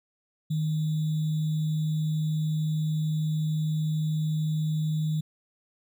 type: tone with sample-and-hold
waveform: sine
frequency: 155.56 Hz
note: D#3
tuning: in tune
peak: -24 dBFS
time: 0.5-5.21 s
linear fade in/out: 10 ms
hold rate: 3675 Hz
effects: none